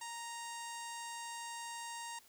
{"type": "tone with low-pass filter", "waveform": "sawtooth", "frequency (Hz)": 932.3, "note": "A#5", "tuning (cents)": 0, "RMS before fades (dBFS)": -45, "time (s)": [0.01, 2.19], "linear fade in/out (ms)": 5, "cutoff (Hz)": 8200, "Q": 3.5, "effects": ["white hiss -64 dBFS RMS until 2.28 s"]}